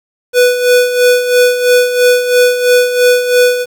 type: tone with tremolo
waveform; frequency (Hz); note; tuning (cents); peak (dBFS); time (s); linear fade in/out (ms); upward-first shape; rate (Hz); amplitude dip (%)
square; 493.9; B4; 0; -5; 0.33-3.66; 50; sine; 3; 65
effects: 7-bit